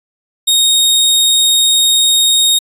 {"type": "tone", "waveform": "sawtooth", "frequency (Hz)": 3729, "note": "A#7", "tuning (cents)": 0, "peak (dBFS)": -5, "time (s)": [0.47, 2.59], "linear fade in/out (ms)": 10, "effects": ["resampled to 32000 Hz"]}